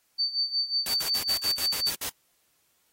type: tone with tremolo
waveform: sine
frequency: 4566 Hz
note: D8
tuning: 50 cents flat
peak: -22 dBFS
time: 0.18-1.91 s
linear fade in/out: 20 ms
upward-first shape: sine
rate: 5.5 Hz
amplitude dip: 80%
type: noise bursts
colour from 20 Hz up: white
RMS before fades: -32 dBFS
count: 9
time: 0.86-2.094 s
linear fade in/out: 2 ms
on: 82 ms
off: 62 ms
effects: white hiss -69 dBFS RMS until 2.92 s + AAC 48 kbps